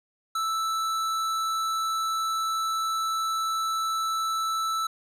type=tone with hard clipping; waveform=triangle; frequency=1318.5 Hz; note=E6; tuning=in tune; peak=-27 dBFS; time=0.35-4.87 s; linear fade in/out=5 ms; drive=18 dB; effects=none